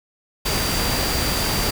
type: tone in noise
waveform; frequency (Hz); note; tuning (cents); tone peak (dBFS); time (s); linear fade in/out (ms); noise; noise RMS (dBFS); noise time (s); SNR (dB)
sine; 4714; D8; +6; -28; 0.45-1.71; 10; pink; -22; 0.45-1.71; -9
effects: none